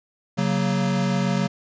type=chord; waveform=square; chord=F# major; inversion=second; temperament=equal with one note detuned; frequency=138.59 / 186.28 / 233.1 Hz; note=C#3 / F#3 / A#3; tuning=0 / +12 / 0 cents; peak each=-26 / -23 / -28 dBFS; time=0.37-1.48 s; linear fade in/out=20 ms; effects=resampled to 16000 Hz